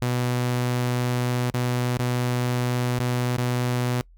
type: tone with dropouts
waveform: sawtooth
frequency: 123.47 Hz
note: B2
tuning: in tune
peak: -18 dBFS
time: 0.02-4.01 s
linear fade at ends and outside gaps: 0 ms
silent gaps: 1.501-1.541 / 1.973-1.993 / 2.988-3 / 3.367-3.381 s
effects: noise-tail reverb RT60 0.1 s tail -24 dB re dry + added 42 Hz sine -48 dBFS peak until 4.17 s